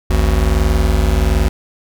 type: tone pair together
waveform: square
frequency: 53.23 / 74.5 Hz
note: G#1 / D2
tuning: +43 / +25 cents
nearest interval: tritone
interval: 582 cents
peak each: -14 / -16 dBFS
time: 0.1-1.49 s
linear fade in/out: 5 ms
effects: none